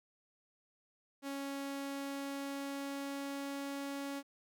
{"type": "tone with pitch glide", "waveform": "sawtooth", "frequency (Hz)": [277.2, 279.1], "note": ["C#4", "C#4"], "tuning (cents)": [0, 12], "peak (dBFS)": -35, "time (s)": [1.22, 4.23], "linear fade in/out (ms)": 50, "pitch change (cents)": 12, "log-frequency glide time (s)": [1.52, 3.8], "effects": []}